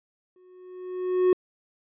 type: tone with exponential growth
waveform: triangle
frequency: 366.1 Hz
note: F#4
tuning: 18 cents flat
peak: -13 dBFS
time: 0.36-1.33 s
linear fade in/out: 2 ms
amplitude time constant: 210 ms
effects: resampled to 8000 Hz